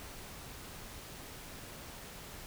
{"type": "silence", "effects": ["pink hiss -48 dBFS RMS until 2.46 s"]}